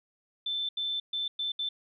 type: tone bursts at uneven times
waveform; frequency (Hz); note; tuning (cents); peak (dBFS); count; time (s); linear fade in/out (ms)
sine; 3536; A7; +8; -29; 5; 0.46-0.69 / 0.77-1 / 1.13-1.28 / 1.39-1.52 / 1.59-1.69; 5
effects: none